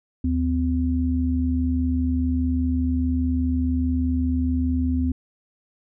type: tone pair together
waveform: sine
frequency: 76.87 / 255.5 Hz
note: D#2 / C4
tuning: -20 / -41 cents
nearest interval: octave + major sixth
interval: 2079 cents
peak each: -22 dBFS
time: 0.24-5.12 s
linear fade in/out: 5 ms
effects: none

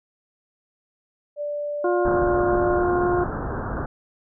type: tone with pitch glide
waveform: sine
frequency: 586 to 596.9 Hz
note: D5 to D5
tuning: -4 to +28 cents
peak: -25 dBFS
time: 1.36-2.84 s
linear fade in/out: 50 ms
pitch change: +32 cents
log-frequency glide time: 2.37-2.71 s
type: harmonic tone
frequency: 355 Hz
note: F4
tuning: 28 cents sharp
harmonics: 1 / 2 / 3 / 4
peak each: -20 / -26 / -30 / -32 dBFS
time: 1.84-3.24 s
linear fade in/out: 5 ms
type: low-pass noise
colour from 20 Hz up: pink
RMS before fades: -28 dBFS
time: 2.05-3.86 s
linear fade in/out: 5 ms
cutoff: 1600 Hz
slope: 96 dB/octave
effects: none

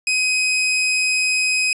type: tone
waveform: sawtooth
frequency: 2519 Hz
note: D#7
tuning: 21 cents sharp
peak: -13 dBFS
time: 0.07-1.73 s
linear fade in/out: 2 ms
effects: resampled to 24000 Hz + 8-bit

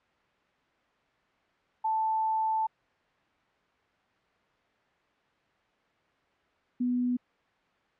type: tone pair in turn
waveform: sine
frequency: 880 / 246.9 Hz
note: A5 / B3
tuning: 0 / 0 cents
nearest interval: octave + minor seventh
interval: 2200 cents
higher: first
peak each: -25 dBFS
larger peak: neither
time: 1.84-2.67 / 6.8-7.17 s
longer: first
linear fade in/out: 10 ms
effects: white hiss -67 dBFS RMS until 7.99 s + low-pass 2000 Hz 12 dB/octave

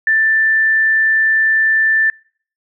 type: tone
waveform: sine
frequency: 1770 Hz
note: A6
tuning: 10 cents sharp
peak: -10 dBFS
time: 0.07-2.1 s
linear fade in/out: 2 ms
effects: noise-tail reverb RT60 0.5 s tail -26 dB re dry

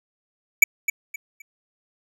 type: tone with echo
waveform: square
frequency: 2300 Hz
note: D7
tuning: 37 cents flat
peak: -8 dBFS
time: 0.62-0.64 s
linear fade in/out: 5 ms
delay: 260 ms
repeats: 3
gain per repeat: -11 dB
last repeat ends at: 1.42 s
effects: none

